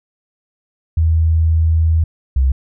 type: tone pair in turn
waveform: sine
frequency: 80.9 / 66.03 Hz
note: E2 / C2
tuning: -32 / +16 cents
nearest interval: major third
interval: 352 cents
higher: first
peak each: -10 dBFS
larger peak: neither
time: 0.97-2.04 / 2.36-2.52 s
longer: first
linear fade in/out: 5 ms
effects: none